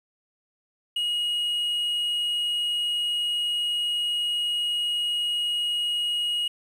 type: tone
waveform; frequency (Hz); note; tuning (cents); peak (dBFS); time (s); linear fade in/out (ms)
triangle; 2888; F#7; -43; -22; 0.96-6.48; 5
effects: 9-bit